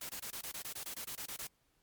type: noise bursts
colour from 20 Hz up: white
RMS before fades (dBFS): -43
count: 14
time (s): 0.01-1.471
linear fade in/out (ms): 5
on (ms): 83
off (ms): 23
effects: pink hiss -75 dBFS RMS until 1.82 s + MP3 96 kbps